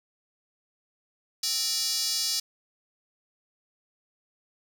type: tone with high-pass filter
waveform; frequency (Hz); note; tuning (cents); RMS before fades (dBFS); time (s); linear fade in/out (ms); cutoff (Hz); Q
square; 261.6; C4; 0; -28; 1.43-2.4; 5; 4900; 3.4
effects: none